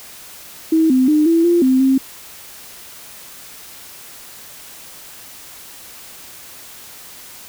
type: tone with pitch steps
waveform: sine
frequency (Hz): 320.9 / 257.9 / 303.6 / 331.6 / 345.2 / 259.9 / 265.9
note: E4 / C4 / D#4 / E4 / F4 / C4 / C4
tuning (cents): -46 / -25 / -42 / +10 / -20 / -11 / +28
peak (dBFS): -10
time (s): 0.72-1.98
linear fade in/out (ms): 5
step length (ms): 180
effects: white hiss -38 dBFS RMS until 7.48 s